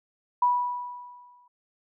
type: tone with exponential decay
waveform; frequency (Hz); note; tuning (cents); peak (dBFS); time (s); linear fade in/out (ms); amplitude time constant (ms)
sine; 980; B5; -14; -17; 0.42-1.48; 5; 230
effects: none